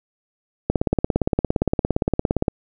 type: click train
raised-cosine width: 2 ms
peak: -4 dBFS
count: 32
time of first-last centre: 0.7-2.482 s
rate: 17.4 Hz
effects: none